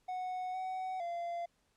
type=tone with pitch steps; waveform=triangle; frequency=737 / 749 / 688 Hz; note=F#5 / F#5 / F5; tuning=-7 / +21 / -26 cents; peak=-34 dBFS; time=0.08-1.46 s; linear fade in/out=10 ms; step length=460 ms; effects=pink hiss -75 dBFS RMS until 1.76 s + low-pass 10000 Hz 12 dB/octave